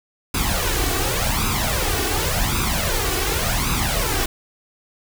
pink noise with flanger, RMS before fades -21 dBFS, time 0.34-4.26 s, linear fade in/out 5 ms, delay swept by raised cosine 0.8 to 2.7 ms, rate 0.89 Hz, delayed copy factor +0.7, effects none

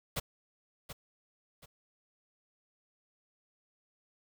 pink noise with echo, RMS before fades -34 dBFS, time 0.16-0.2 s, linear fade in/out 10 ms, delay 730 ms, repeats 2, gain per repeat -10 dB, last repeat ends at 1.66 s, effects none

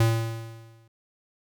square tone with exponential decay, 113.7 Hz, A#2, 43 cents flat, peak -17 dBFS, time 0-0.88 s, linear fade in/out 5 ms, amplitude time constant 190 ms, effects none

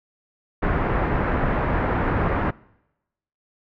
pink low-pass noise, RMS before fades -22 dBFS, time 0.62-2.51 s, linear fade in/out 10 ms, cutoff 1800 Hz, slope 24 dB/octave, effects noise-tail reverb RT60 0.9 s tail -23 dB re dry

